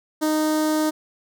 sawtooth tone with notch filter, 309.1 Hz, D#4, 11 cents flat, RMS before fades -21 dBFS, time 0.21-0.91 s, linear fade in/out 20 ms, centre 2500 Hz, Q 1, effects none

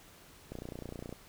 click train, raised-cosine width 2 ms, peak -28 dBFS, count 19, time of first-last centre 0.52-1.126 s, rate 29.7 Hz, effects pink hiss -57 dBFS RMS until 1.28 s

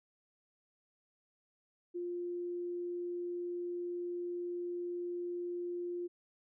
sine tone, 351 Hz, F4, 9 cents sharp, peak -36 dBFS, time 1.94-6.08 s, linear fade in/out 20 ms, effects none

